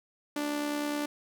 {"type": "tone with amplitude modulation", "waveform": "sawtooth", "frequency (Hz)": 293.7, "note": "D4", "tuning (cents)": 0, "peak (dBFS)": -24, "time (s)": [0.36, 1.06], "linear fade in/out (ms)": 5, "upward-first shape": "sine", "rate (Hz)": 69.9, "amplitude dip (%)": 45, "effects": []}